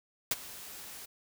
white noise with ADSR envelope, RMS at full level -27 dBFS, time 0.31-1.06 s, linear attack 3 ms, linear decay 31 ms, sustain -19 dB, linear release 13 ms, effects none

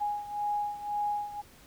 sine beating tone pair, 827 / 828.9 Hz, G#5 / G#5, -8 / -4 cents, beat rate 1.9 Hz, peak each -31 / -35 dBFS, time 0-1.42 s, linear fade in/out 20 ms, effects pink hiss -56 dBFS RMS until 1.66 s

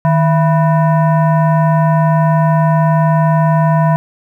sine tone with frequency modulation, 156.6 Hz, D#3, 11 cents sharp, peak -8 dBFS, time 0.05-3.96 s, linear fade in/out 0 ms, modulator 827 Hz, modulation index 0.83, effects 8-bit

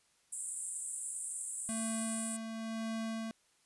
pink band-pass noise, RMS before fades -41 dBFS, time 0.32-2.37 s, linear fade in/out 10 ms, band 7700 to 10000 Hz, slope 96 dB/octave
square tone with tremolo, 223.9 Hz, A3, 30 cents sharp, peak -36 dBFS, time 1.69-3.31 s, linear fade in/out 0 ms, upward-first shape sine, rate 0.98 Hz, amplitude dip 40%
effects white hiss -71 dBFS RMS until 3.65 s + resampled to 24000 Hz

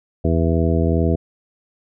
harmonic tone, 82.41 Hz, E2, in tune, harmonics 1 / 2 / 3 / 4 / 5 / 6 / 8, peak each -18 / -21 / -23 / -24 / -25 / -26 / -27 dBFS, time 0.24-1.16 s, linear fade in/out 10 ms, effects none

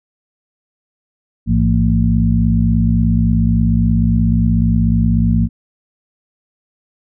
harmonic tone with a mistuned harmonic, 56.6 Hz, A1, 50 cents sharp, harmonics 1 / 2 / 3 / 4, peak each -16 / -16 / -16 / -16 dBFS, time 1.46-5.49 s, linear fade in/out 50 ms, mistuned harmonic 2, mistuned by -110 cents, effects none

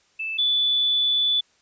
sine tone pair in turn, 2635 / 3471 Hz, E7 / A7, -1 / -24 cents, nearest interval perfect fourth, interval 477 cents, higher second, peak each -26 / -18 dBFS, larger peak second, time 0.19-0.38 / 0.38-1.41 s, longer second, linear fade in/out 10 ms, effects white hiss -62 dBFS RMS until 1.61 s + resampled to 16000 Hz

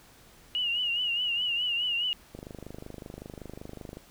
sine tone with vibrato, 2873 Hz, F7, 48 cents sharp, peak -26 dBFS, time 0.55-2.13 s, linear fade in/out 0 ms, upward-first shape triangle, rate 4.8 Hz, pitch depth 86 cents each way
click train, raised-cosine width 2 ms, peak -27 dBFS, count 42, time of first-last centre 2.35-3.971 s, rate 25.3 Hz
effects pink hiss -56 dBFS RMS until 4.1 s

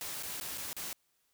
white noise with dropouts, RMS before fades -40 dBFS, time 0.01-0.93 s, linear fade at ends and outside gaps 0 ms, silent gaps 0.226-0.233 / 0.4-0.411 / 0.575-0.58 / 0.73-0.766 s, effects white hiss -75 dBFS RMS until 1.33 s

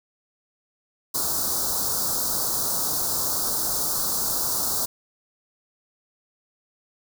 white band-stop noise, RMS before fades -25 dBFS, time 1.14-4.86 s, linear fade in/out 10 ms, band 1400 to 4200 Hz, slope 48 dB/octave, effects none

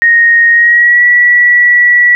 sine tone with pitch glide, 1864.7 to 1943.9 Hz, A#6 to B6, 0 to -28 cents, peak -3 dBFS, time 0.02-2.15 s, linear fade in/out 0 ms, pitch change +72 cents, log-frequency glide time 0.51-1.04 s, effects none

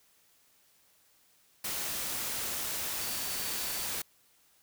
sine tone in noise, 4550 Hz, C#8, 44 cents sharp, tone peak -45 dBFS, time 3.01-3.85 s, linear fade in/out 5 ms, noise white, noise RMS -35 dBFS, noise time 1.64-4.02 s, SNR -13 dB, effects white hiss -66 dBFS RMS until 4.62 s

